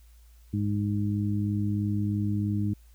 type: harmonic tone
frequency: 103.1 Hz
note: G#2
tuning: 12 cents flat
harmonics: 1 / 2 / 3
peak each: -27 / -29 / -33 dBFS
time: 0.53-2.74 s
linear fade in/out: 10 ms
effects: added 57 Hz sine -51 dBFS peak until 2.94 s + white hiss -65 dBFS RMS until 2.94 s